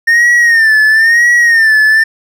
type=tone with vibrato; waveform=triangle; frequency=1823 Hz; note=A#6; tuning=39 cents flat; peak=-3 dBFS; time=0.07-2.04 s; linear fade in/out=10 ms; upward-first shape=sine; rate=1 Hz; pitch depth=91 cents each way; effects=none